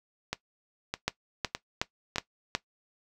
two click trains, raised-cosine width 0.2 ms, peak -9 / -13 dBFS, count 5 / 4, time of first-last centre 1.08-2.551 / 0.33-2.159 s, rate 2.72 / 1.64 Hz, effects noise-tail reverb RT60 0.1 s tail -17 dB re dry

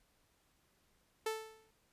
sawtooth tone with exponential decay, 440 Hz, A4, in tune, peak -29 dBFS, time 1.26-1.71 s, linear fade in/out 5 ms, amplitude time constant 96 ms, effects pink hiss -74 dBFS RMS until 1.92 s + resampled to 32000 Hz

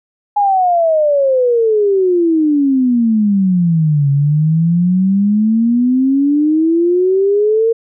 sine exponential two-way sweep, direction down then up, 834 to 138.59 to 462.4 Hz, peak -9 dBFS, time 0.36-7.73 s, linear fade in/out 10 ms, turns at 4.1 s, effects none

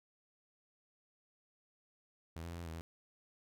sawtooth tone with pitch steps, 82 / 84.7 / 85.2 / 85.7 / 80.8 / 82.9 Hz, E2 / E2 / F2 / F2 / E2 / E2, -9 / +48 / -42 / -32 / -34 / +10 cents, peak -39 dBFS, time 2.36-2.81 s, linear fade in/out 0 ms, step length 75 ms, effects none

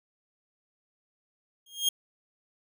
sawtooth tone with exponential growth, 3239 Hz, G#7, 44 cents flat, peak -17 dBFS, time 1.66-1.89 s, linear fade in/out 5 ms, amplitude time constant 50 ms, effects none

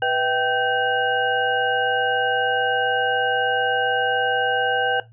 sine tone cluster, 493.8 / 651 / 778 / 1554 / 2869 Hz, B4 / E5 / G5 / G6 / F7, 0 / -22 / -13 / -16 / +46 cents, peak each -24 / -31 / -22 / -23 / -29 dBFS, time 0.02-5 s, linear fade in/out 2 ms, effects noise-tail reverb RT60 0.2 s tail -17 dB re dry + added 114 Hz sine -46 dBFS peak until 5.12 s

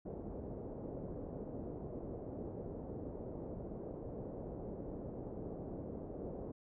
white low-pass noise, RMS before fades -45 dBFS, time 0.05-6.52 s, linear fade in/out 10 ms, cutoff 530 Hz, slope 24 dB/octave, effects none

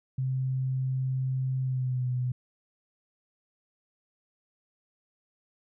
sine tone with pitch glide, 130.81 to 125.48 Hz, C3 to B2, 0 to +28 cents, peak -26 dBFS, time 0.18-2.32 s, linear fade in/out 5 ms, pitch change -72 cents, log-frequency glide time 1.61-2.09 s, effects none

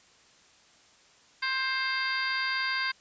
harmonic tone, 527 Hz, C5, 12 cents sharp, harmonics 2 / 3 / 4 / 5 / 6 / 7 / 8 / 9, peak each -35 / -31 / -33 / -40 / -44 / -40 / -44 / -35 dBFS, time 1.42-2.92 s, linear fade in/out 10 ms, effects white hiss -59 dBFS RMS until 3 s + resampled to 16000 Hz

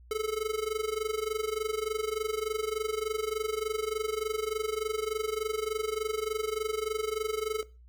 square tone with amplitude modulation, 434.5 Hz, A4, 22 cents flat, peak -27 dBFS, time 0.11-7.63 s, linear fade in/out 2 ms, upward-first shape sine, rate 23.4 Hz, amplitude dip 85%, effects noise-tail reverb RT60 0.3 s tail -18 dB re dry + added 60 Hz sine -51 dBFS peak until 7.88 s

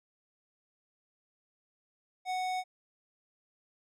sine tone with tanh clipping, 740 Hz, F#5, in tune, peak -33 dBFS, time 2.25-2.64 s, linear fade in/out 50 ms, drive 18 dB, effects none

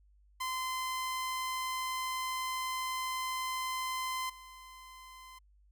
sawtooth tone with level steps, 1032 Hz, C6, 24 cents flat, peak -30 / -46 dBFS, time 0.4-5.39 s, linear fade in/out 10 ms, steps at 4.29 s, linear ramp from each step 10 ms, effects added 50 Hz sine -61 dBFS peak until 5.71 s

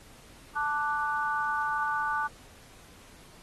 sine chord, D major, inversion second, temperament equal, 880 / 1174.7 / 1480 Hz, A5 / D6 / F#6, 0 / 0 / 0 cents, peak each -31 dBFS, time 0.55-2.28 s, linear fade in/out 20 ms, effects pink hiss -54 dBFS RMS until 3.42 s + AAC 32 kbps

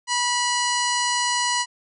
harmonic tone with a mistuned harmonic, 975 Hz, B5, 23 cents flat, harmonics 1 / 2 / 3 / 4 / 5 / 6 / 7 / 8 / 9, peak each -24 / -27 / -29 / -30 / -31 / -32 / -32 / -33 / -34 dBFS, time 0.07-1.66 s, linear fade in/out 50 ms, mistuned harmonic 4, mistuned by +93 cents, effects none

